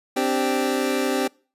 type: chord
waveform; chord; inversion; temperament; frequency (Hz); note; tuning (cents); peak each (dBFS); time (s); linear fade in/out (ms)
25% pulse; C suspended second; none; equal; 261.6 / 293.7 / 392; C4 / D4 / G4; 0 / 0 / 0; -20 / -23 / -21; 0.16-1.28; 10
effects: noise-tail reverb RT60 0.4 s tail -26 dB re dry + resampled to 32000 Hz